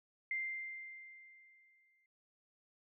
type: tone with exponential decay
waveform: sine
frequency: 2093 Hz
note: C7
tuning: in tune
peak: -34 dBFS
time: 0.31-2.06 s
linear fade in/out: 2 ms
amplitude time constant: 380 ms
effects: none